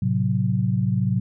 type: chord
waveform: sine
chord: F# diminished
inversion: first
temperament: equal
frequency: 110 / 130.81 / 185 Hz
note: A2 / C3 / F#3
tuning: 0 / 0 / 0 cents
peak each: -23 dBFS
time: 0.02-1.2 s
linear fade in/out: 5 ms
effects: none